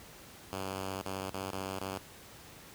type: tone with dropouts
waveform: 5% pulse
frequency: 95.7 Hz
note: G2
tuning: 41 cents flat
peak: -25 dBFS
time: 0.53-1.98 s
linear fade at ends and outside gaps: 0 ms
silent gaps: 1.014-1.062 / 1.299-1.345 / 1.503-1.532 / 1.789-1.812 s
effects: pink hiss -52 dBFS RMS until 2.74 s + high-pass 60 Hz 12 dB/octave